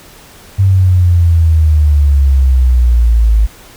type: exponential sweep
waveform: sine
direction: down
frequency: 98 to 53 Hz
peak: -5 dBFS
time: 0.58-3.47 s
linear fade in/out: 20 ms
effects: pink hiss -38 dBFS RMS until 3.76 s